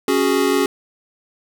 square chord, C# suspended fourth, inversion none, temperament equal, 277.2 / 370 / 415.3 Hz, C#4 / F#4 / G#4, 0 / 0 / 0 cents, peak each -20 dBFS, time 0.08-0.66 s, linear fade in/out 2 ms, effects none

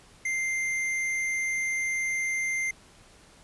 triangle tone with tanh clipping, 2093 Hz, C7, in tune, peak -28 dBFS, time 0.25-2.71 s, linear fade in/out 5 ms, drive 16 dB, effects pink hiss -55 dBFS RMS until 3.43 s + resampled to 24000 Hz

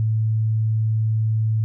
sine tone, 110 Hz, A2, in tune, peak -17 dBFS, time 0-1.64 s, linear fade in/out 0 ms, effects none

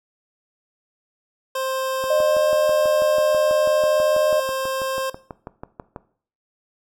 25% pulse tone with pitch glide, 526 to 529.4 Hz, C5 to C5, +9 to +20 cents, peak -19 dBFS, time 1.55-5.1 s, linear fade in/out 5 ms, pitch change +11 cents, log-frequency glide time 2.2-2.42 s
click train, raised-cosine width 1 ms, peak -18 dBFS, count 25, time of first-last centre 2.04-5.962 s, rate 6.12 Hz
sine tone, 609 Hz, D#5, 37 cents flat, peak -16 dBFS, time 2.1-4.4 s, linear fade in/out 5 ms
effects noise-tail reverb RT60 0.5 s tail -17 dB re dry

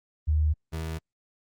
sine / 30% pulse tone pair in turn, 76.6 / 80.5 Hz, D#2 / E2, -27 / -41 cents, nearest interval minor second, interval 86 cents, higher second, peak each -20 / -27 dBFS, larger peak first, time 0.27-0.54 / 0.72-0.99 s, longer neither, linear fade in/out 20 ms, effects Opus 32 kbps

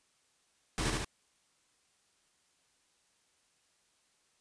pink noise with echo, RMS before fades -33 dBFS, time 0.78-0.9 s, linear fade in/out 0 ms, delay 73 ms, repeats 2, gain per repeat -2 dB, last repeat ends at 1.046 s, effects white hiss -72 dBFS RMS until 4.4 s + resampled to 22050 Hz

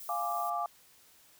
violet noise, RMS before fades -46 dBFS, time 0-0.5 s, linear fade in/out 5 ms
sine chord, D diminished, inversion first, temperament equal, 698.5 / 830.6 / 1174.7 Hz, F5 / Ab5 / D6, 0 / 0 / 0 cents, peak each -34 / -37 / -34 dBFS, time 0.09-0.66 s, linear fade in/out 2 ms
effects white hiss -61 dBFS RMS until 1.39 s

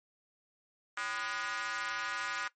square tone with high-pass filter, 111.7 Hz, A2, 27 cents sharp, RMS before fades -37 dBFS, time 0.97-2.48 s, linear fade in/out 5 ms, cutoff 1400 Hz, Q 3.1, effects noise-tail reverb RT60 0.1 s tail -17 dB re dry + MP3 32 kbps

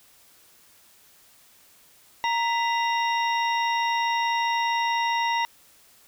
harmonic tone with a mistuned harmonic, 932.3 Hz, A#5, in tune, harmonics 1 / 2 / 3 / 4 / 6, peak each -23 / -29 / -33 / -35 / -39 dBFS, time 2.24-5.45 s, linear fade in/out 0 ms, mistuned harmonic 2, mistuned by +110 cents, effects white hiss -56 dBFS RMS until 6.07 s

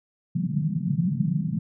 pink band-pass noise, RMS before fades -25 dBFS, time 0.35-1.59 s, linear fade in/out 10 ms, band 140 to 200 Hz, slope 48 dB/octave, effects none

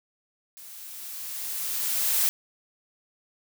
blue noise with level ramp, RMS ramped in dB -45 to -22 dBFS, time 0.57-2.29 s, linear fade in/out 0 ms, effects none

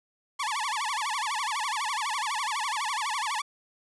sawtooth tone with vibrato, 987.8 Hz, B5, in tune, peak -24 dBFS, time 0.39-3.42 s, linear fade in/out 10 ms, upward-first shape sine, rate 12 Hz, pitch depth 280 cents each way, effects resampled to 24000 Hz

